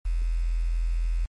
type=tone with quantisation; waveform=sine; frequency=41.94 Hz; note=E1; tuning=31 cents sharp; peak=-22 dBFS; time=0.05-1.26 s; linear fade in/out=10 ms; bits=8; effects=MP3 48 kbps